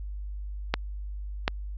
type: clicks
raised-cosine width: 0.3 ms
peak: -7 dBFS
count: 2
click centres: 0.74 / 1.479 s
effects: added 50 Hz sine -33 dBFS peak until 1.77 s + resampled to 16000 Hz